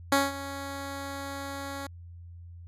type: tone with ADSR envelope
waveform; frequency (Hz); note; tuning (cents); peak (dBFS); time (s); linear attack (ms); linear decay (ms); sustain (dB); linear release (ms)
10% pulse; 277.2; C#4; 0; -11; 0.12-1.87; 4; 190; -16; 5
effects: added 86 Hz sine -43 dBFS peak until 2.67 s + resampled to 32000 Hz